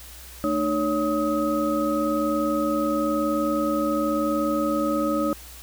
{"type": "tone cluster", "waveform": "sine", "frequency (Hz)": [222.4, 303.4, 561, 1264], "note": ["A3", "D#4", "C#5", "D#6"], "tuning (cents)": [19, -44, 21, 27], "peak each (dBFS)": [-29, -24, -26, -28], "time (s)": [0.44, 5.33], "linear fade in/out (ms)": 0, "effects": ["added 60 Hz sine -44 dBFS peak until 5.62 s", "white hiss -44 dBFS RMS until 5.62 s"]}